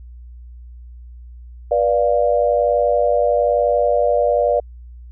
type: chord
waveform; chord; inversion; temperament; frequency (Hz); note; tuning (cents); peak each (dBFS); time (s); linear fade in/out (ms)
sine; B diminished; none; equal with one note detuned; 486.2 / 587.3 / 698.5; B4 / D5 / F5; -27 / 0 / 0; -18 / -16 / -20; 1.71-4.6; 5
effects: added 60 Hz sine -35 dBFS peak until 5.11 s